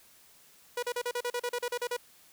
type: tone bursts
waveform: sawtooth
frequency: 485.9 Hz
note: B4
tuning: 28 cents flat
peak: -26 dBFS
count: 13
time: 0.77-1.967 s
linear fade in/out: 5 ms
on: 57 ms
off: 38 ms
effects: white hiss -59 dBFS RMS until 2.32 s